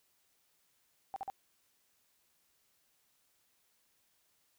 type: tone bursts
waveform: sine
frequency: 780 Hz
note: G5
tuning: 9 cents flat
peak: -36 dBFS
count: 3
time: 1.14-1.3 s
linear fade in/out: 0 ms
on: 22 ms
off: 47 ms
effects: white hiss -74 dBFS RMS until 4.58 s